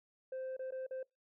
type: tone with dropouts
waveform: sine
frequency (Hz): 521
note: C5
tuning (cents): -7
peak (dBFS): -36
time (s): 0.32-1.03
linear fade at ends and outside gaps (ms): 5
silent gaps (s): 0.567-0.592 / 0.708-0.721 / 0.866-0.909
effects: noise-tail reverb RT60 0.2 s tail -26 dB re dry + tanh soft clip ceiling -38 dBFS